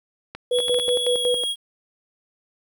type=clicks; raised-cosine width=0.3 ms; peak=-17 dBFS; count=7; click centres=0.35 / 0.587 / 0.683 / 0.744 / 0.798 / 0.89 / 1.066 s
type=tone with pitch glide; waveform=square; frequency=3358 to 3293 Hz; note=G#7 to G#7; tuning=+18 to -15 cents; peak=-23 dBFS; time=0.51-1.56 s; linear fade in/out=50 ms; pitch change=-33 cents; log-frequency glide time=1.01-1.35 s
type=tone with tremolo; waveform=sine; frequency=493.9 Hz; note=B4; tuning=in tune; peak=-18 dBFS; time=0.51-1.44 s; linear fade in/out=5 ms; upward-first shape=square; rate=5.4 Hz; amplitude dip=75%
effects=9-bit